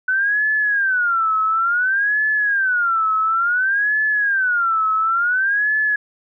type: tone with vibrato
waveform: sine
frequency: 1493 Hz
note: F#6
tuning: 15 cents sharp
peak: -15 dBFS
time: 0.08-5.96 s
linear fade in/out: 5 ms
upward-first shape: sine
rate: 0.57 Hz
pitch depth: 250 cents each way
effects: none